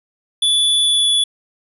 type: tone with pitch glide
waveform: square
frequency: 3455 to 3429 Hz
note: A7 to A7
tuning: -32 to -45 cents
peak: -13 dBFS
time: 0.42-1.24 s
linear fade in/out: 5 ms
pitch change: -13 cents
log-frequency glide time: 0.85-1.09 s
effects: resampled to 32000 Hz